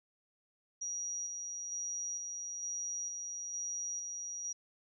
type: tone with tremolo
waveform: sine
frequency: 5760 Hz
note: F#8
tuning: 47 cents flat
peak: -36 dBFS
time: 0.81-4.53 s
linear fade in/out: 10 ms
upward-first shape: square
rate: 1.1 Hz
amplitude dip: 30%
effects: none